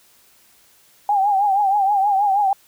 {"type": "tone with vibrato", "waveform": "sine", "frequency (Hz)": 800, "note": "G5", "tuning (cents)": 35, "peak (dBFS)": -14, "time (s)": [1.09, 2.53], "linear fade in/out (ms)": 2, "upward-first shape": "triangle", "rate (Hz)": 6.3, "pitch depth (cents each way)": 100, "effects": ["white hiss -54 dBFS RMS until 2.67 s"]}